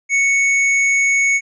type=tone; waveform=square; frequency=2217 Hz; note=C#7; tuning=in tune; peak=-13 dBFS; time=0.09-1.41 s; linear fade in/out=50 ms; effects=resampled to 16000 Hz